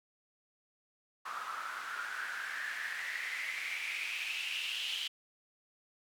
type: noise with band-pass filter sweep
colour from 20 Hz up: white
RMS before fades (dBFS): -39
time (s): 1.25-5.08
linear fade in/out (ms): 10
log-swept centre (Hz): 1200 to 3100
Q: 7
effects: none